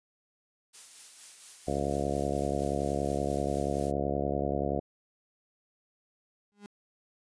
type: noise with tremolo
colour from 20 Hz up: blue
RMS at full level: -45 dBFS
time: 0.73-3.92 s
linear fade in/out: 20 ms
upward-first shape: sine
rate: 4.3 Hz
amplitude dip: 35%
type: harmonic tone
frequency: 70.5 Hz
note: C#2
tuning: 30 cents sharp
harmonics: 1 / 2 / 3 / 4 / 5 / 6 / 7 / 8 / 9 / 10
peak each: -37 / -37 / -37 / -37 / -37 / -37 / -37 / -37 / -37 / -37 dBFS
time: 1.67-4.8 s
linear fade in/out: 10 ms
type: tone with exponential growth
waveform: 35% pulse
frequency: 204.5 Hz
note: G#3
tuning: 26 cents flat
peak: -39 dBFS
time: 6.52-6.66 s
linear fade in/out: 0 ms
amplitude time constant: 30 ms
effects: resampled to 22050 Hz